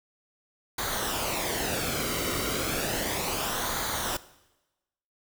pink noise with flanger, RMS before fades -30 dBFS, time 0.78-4.17 s, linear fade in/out 5 ms, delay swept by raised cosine 0.37 to 1.19 ms, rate 0.33 Hz, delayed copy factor -0.6, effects noise-tail reverb RT60 1.0 s tail -18 dB re dry

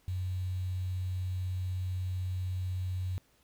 sine tone with quantisation, 92 Hz, F#2, 9 cents flat, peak -31 dBFS, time 0.08-3.18 s, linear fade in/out 0 ms, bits 9, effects pink hiss -68 dBFS RMS until 3.43 s

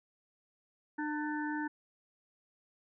harmonic tone with a mistuned harmonic, 300.6 Hz, D4, 40 cents sharp, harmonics 1 / 3 / 5 / 6, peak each -35 / -40 / -42 / -43 dBFS, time 0.98-1.68 s, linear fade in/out 10 ms, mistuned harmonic 6, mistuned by -39 cents, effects none

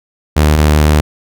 sawtooth tone pair in turn, 75.9 / 75.62 Hz, D#2 / D#2, -42 / -49 cents, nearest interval unison, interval 7 cents, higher first, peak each -3 dBFS, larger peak neither, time 0.36-0.57 / 0.57-1.01 s, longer second, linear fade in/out 10 ms, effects none

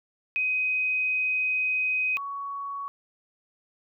sine tone pair in turn, 2514 / 1119.9 Hz, D#7 / C#6, +17 / +17 cents, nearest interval octave + major second, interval 1400 cents, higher first, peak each -23 / -31 dBFS, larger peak first, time 0.36-2.17 / 2.17-2.88 s, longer first, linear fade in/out 0 ms, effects none

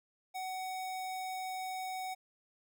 square tone, 749 Hz, F#5, 21 cents sharp, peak -38 dBFS, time 0.34-2.15 s, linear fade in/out 20 ms, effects none

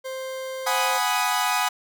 40% pulse tone, 524 Hz, C5, 2 cents sharp, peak -29 dBFS, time 0.04-0.99 s, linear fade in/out 20 ms
sawtooth chord, G# minor seventh, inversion third, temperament equal, 740 / 830.6 / 987.8 / 1244.5 Hz, F#5 / G#5 / B5 / D#6, 0 / 0 / 0 / 0 cents, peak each -23 dBFS, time 0.66-1.69 s, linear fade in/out 10 ms
effects none

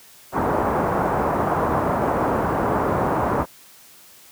white low-pass noise, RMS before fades -21 dBFS, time 0.32-3.46 s, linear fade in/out 50 ms, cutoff 1100 Hz, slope 24 dB/octave, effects white hiss -48 dBFS RMS until 4.31 s + high-pass 60 Hz 12 dB/octave

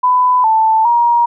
sine tone with pitch steps, 1000 / 883 / 947 Hz, B5 / A5 / A#5, +21 / +6 / +27 cents, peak -8 dBFS, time 0.03-1.26 s, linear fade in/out 10 ms, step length 410 ms, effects none

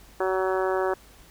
harmonic tone, 188.1 Hz, F#3, 29 cents sharp, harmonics 2 / 3 / 4 / 5 / 6 / 7 / 8 / 9, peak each -25 / -29 / -31 / -33 / -35 / -36 / -37 / -38 dBFS, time 0.2-0.94 s, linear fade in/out 5 ms, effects added 50 Hz sine -53 dBFS peak until 1.3 s + pink hiss -53 dBFS RMS until 1.3 s

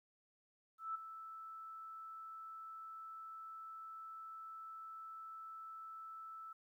sine tone with ADSR envelope, 1317 Hz, E6, 2 cents flat, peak -37 dBFS, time 0.78-6.53 s, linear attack 170 ms, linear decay 9 ms, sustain -11 dB, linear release 6 ms, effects 13-bit

